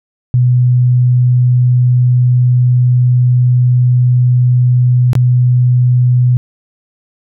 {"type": "tone with dropouts", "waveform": "sine", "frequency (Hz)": 124.3, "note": "B2", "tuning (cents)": 12, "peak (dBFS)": -6, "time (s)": [0.34, 6.37], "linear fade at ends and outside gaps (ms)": 0, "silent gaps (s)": [5.132, 5.153], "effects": []}